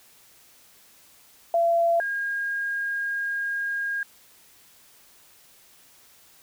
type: tone pair in turn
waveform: sine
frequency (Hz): 678 / 1623.8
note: E5 / G#6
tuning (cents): +49 / -39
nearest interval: octave + minor third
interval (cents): 1512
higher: second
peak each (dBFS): -18 / -25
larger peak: first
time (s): 1.54-2 / 2-4.03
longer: second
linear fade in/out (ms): 2
effects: white hiss -55 dBFS RMS until 6.42 s